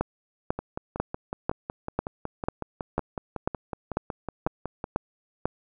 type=two click trains; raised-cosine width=1 ms; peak=-10 / -17 dBFS; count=12 / 24; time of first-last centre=0.01-5.456 / 0.59-4.841 s; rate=2.02 / 5.41 Hz; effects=none